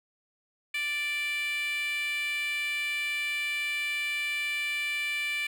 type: tone with high-pass filter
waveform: 10% pulse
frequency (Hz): 587.3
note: D5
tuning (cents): 0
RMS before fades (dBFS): -31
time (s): 0.74-5.47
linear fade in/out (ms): 5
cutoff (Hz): 2200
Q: 6.6
effects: none